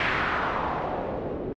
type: noise with low-pass filter sweep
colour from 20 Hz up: white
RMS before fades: -28 dBFS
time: 0-1.53 s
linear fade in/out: 2 ms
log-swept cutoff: 2100 to 370 Hz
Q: 1.8
effects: low-pass 4000 Hz 12 dB/octave + AAC 48 kbps